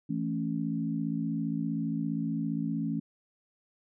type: chord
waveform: sine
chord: A major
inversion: second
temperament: equal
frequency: 164.81 / 220 / 277.2 Hz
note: E3 / A3 / C#4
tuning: 0 / 0 / 0 cents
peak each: -33 dBFS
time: 0.09-3 s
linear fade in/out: 10 ms
effects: none